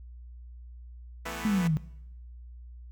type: chord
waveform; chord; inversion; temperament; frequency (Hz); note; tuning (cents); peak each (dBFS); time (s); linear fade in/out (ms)
5% pulse; E suspended fourth; none; equal with one note detuned; 165.48 / 220 / 246.9; E3 / A3 / B3; +7 / 0 / 0; -28; 1.25-1.68; 10
type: exponential sweep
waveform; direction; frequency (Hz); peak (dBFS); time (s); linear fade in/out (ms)
sine; down; 222.2 to 147.8; -23; 1.45-1.77; 0
effects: noise-tail reverb RT60 0.8 s tail -19 dB re dry + added 60 Hz sine -43 dBFS peak until 2.91 s